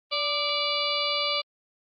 harmonic tone with a mistuned harmonic, 580 Hz, D5, 22 cents flat, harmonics 1 / 2 / 4 / 5 / 6 / 7 / 8, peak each -32 / -32 / -32 / -32 / -32 / -32 / -32 dBFS, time 0.11-1.42 s, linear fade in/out 20 ms, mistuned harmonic 2, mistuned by +37 cents, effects Opus 24 kbps

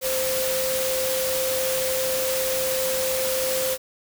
sine tone in noise, 521 Hz, C5, 7 cents flat, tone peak -24 dBFS, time 0.01-3.78 s, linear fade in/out 50 ms, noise white, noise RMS -27 dBFS, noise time 0.01-3.78 s, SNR 0 dB, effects none

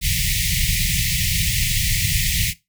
pink band-stop noise, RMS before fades -20 dBFS, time 0.01-2.54 s, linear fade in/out 50 ms, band 180 to 1900 Hz, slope 96 dB/octave, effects noise-tail reverb RT60 0.2 s tail -17 dB re dry

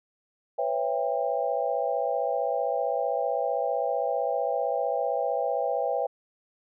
sine chord, C# half-diminished seventh, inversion third, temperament just, 498.9 / 554.4 / 665.2 / 798.3 Hz, B4 / C#5 / E5 / G5, +17 / 0 / +16 / +31 cents, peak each -30 / -30 / -30 / -30 dBFS, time 0.58-6.07 s, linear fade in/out 10 ms, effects none

